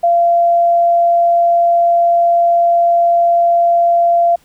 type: tone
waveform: sine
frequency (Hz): 687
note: F5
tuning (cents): -29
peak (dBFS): -8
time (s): 0.03-4.36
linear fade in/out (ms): 10
effects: pink hiss -52 dBFS RMS until 4.44 s